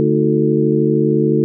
harmonic tone with a mistuned harmonic, 73.42 Hz, D2, in tune, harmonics 2 / 3 / 4 / 5 / 6, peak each -18 / -18 / -18 / -18 / -18 dBFS, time 0-1.44 s, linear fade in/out 0 ms, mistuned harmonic 4, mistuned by +120 cents, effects none

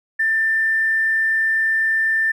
triangle tone with tanh clipping, 1784 Hz, A6, 23 cents sharp, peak -15 dBFS, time 0.19-2.32 s, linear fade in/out 10 ms, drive 2 dB, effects none

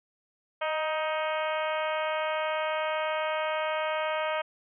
harmonic tone with a mistuned harmonic, 313.6 Hz, D#4, 14 cents sharp, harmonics 2 / 3 / 4 / 5 / 6 / 7 / 8 / 9 / 10, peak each -30 / -34 / -35 / -38 / -42 / -39 / -41 / -45 / -43 dBFS, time 0.61-4.42 s, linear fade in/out 10 ms, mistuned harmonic 2, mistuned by -21 cents, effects none

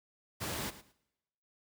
pink noise with echo, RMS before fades -37 dBFS, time 0.4-0.71 s, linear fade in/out 20 ms, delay 110 ms, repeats 2, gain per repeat -15 dB, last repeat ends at 0.93 s, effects noise-tail reverb RT60 1.0 s tail -25 dB re dry + high-pass 80 Hz 12 dB/octave

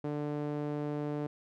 sawtooth tone with band-pass filter, 147.7 Hz, D3, 10 cents sharp, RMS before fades -35 dBFS, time 0.04-1.27 s, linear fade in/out 5 ms, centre 390 Hz, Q 1.1, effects none

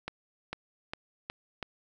accelerating click train, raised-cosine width 0.3 ms, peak -19 dBFS, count 5, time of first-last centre 0.08-1.628 s, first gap 450 ms, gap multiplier 0.9, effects none

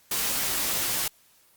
white noise with comb filter, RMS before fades -27 dBFS, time 0.11-1.08 s, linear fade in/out 5 ms, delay 12 ms, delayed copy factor -0.55, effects white hiss -60 dBFS RMS until 1.56 s + Opus 48 kbps

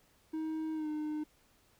triangle tone with pitch glide, 315.8 to 304.3 Hz, D#4 to D#4, +26 to -38 cents, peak -32 dBFS, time 0.33-1.24 s, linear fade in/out 10 ms, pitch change -64 cents, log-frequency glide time 0.74-0.88 s, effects pink hiss -68 dBFS RMS until 1.79 s

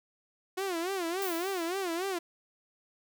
sawtooth tone with vibrato, 360.1 Hz, F#4, 47 cents flat, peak -27 dBFS, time 0.57-2.19 s, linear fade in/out 10 ms, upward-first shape sine, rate 3.5 Hz, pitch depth 160 cents each way
violet noise with exponential decay, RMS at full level -36 dBFS, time 1.22-2.1 s, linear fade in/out 1 ms, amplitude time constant 190 ms
effects none

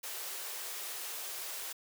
white high-pass noise, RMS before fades -41 dBFS, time 0.03-1.73 s, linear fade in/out 10 ms, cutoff 350 Hz, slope 48 dB/octave, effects none

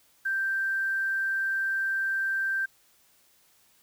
sine tone with quantisation, 1570 Hz, G6, 2 cents sharp, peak -25 dBFS, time 0.25-2.66 s, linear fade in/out 10 ms, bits 9, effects white hiss -63 dBFS RMS until 3.82 s

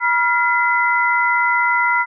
sine tone cluster, 967 / 1392 / 2026 Hz, B5 / F6 / B6, -37 / -6 / +44 cents, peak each -18 dBFS, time 0-2.06 s, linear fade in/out 50 ms, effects none

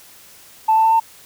sine tone with pitch steps, 880 / 886.6 / 893.3 / 900 Hz, A5 / A5 / A5 / A5, 0 / +13 / +26 / +39 cents, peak -10 dBFS, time 0.68-1 s, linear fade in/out 10 ms, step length 80 ms, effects tanh soft clip ceiling -6 dBFS + white hiss -45 dBFS RMS until 1.25 s

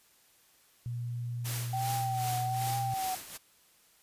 sine tone, 120 Hz, B2, 49 cents flat, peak -33 dBFS, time 0.86-2.94 s, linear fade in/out 0 ms
white noise with tremolo, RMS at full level -37 dBFS, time 1.44-3.38 s, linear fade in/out 20 ms, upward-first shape sine, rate 2.6 Hz, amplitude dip 70%
sine tone with vibrato, 767 Hz, G5, 38 cents flat, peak -31 dBFS, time 1.73-3.15 s, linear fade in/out 5 ms, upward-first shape triangle, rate 1.2 Hz, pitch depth 67 cents each way
effects white hiss -64 dBFS RMS until 4.02 s + resampled to 32000 Hz

